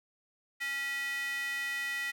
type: tone with high-pass filter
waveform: square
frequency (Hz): 277.2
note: C#4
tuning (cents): 0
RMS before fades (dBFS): -35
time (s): 0.6-2.12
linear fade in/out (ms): 20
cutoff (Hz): 2000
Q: 5.7
effects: none